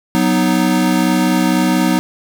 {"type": "chord", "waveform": "square", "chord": "B major", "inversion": "second", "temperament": "equal", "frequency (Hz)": [185, 246.9, 311.1], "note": ["F#3", "B3", "D#4"], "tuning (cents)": [0, 0, 0], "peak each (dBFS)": -17, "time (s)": [0.15, 1.99], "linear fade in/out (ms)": 0, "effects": []}